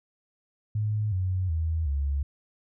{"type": "tone with pitch steps", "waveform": "sine", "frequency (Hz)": [106.4, 92.63, 80.64, 70.2], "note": ["G#2", "F#2", "E2", "C#2"], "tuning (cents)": [42, 2, -38, 22], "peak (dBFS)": -24, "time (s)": [0.75, 2.23], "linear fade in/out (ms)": 5, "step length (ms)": 370, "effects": []}